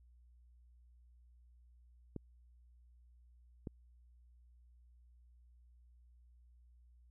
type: clicks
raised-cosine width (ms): 3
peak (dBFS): -29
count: 2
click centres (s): 2.163 / 3.672
effects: added 60 Hz sine -61 dBFS peak until 7.1 s